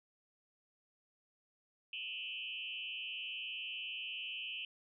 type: tone with frequency modulation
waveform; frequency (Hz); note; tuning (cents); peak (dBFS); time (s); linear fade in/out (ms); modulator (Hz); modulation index
sine; 2816; F7; +14; -40; 1.93-4.65; 2; 117; 2.5
effects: none